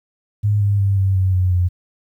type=tone with pitch steps; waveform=sine; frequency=103.83 / 101.28 / 98.8 / 96.37 / 94.01 / 91.7 / 89.45 Hz; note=G#2 / G#2 / G2 / G2 / F#2 / F#2 / F2; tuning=0 / -43 / +14 / -29 / +28 / -15 / +42 cents; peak=-13 dBFS; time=0.43-1.69 s; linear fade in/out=20 ms; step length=180 ms; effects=9-bit